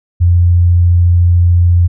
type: tone with vibrato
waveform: sine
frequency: 87.31 Hz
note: F2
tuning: in tune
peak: -5 dBFS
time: 0.2-1.88 s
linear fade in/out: 20 ms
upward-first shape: triangle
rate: 14 Hz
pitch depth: 8 cents each way
effects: none